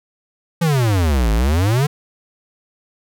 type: exponential two-way sweep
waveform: square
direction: down then up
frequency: 174.61 to 51.5 to 152.9 Hz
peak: -14 dBFS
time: 0.61-1.87 s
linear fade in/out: 10 ms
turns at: 1.32 s
effects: none